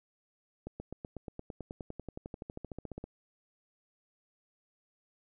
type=accelerating click train; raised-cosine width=2 ms; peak=-27 dBFS; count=27; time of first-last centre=0.67-3.04 s; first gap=130 ms; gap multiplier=0.97; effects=none